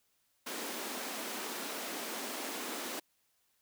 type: high-pass noise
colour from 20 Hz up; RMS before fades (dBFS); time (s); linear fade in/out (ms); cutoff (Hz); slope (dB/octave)
pink; -40; 0.46-3; 10; 220; 48
effects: white hiss -75 dBFS RMS until 3.61 s